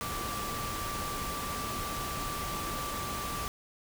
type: tone in noise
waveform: sine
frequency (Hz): 1168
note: D6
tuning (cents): -10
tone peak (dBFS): -37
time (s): 0.01-3.48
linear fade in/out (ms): 0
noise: pink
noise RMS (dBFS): -37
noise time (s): 0.01-3.48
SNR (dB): -3
effects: none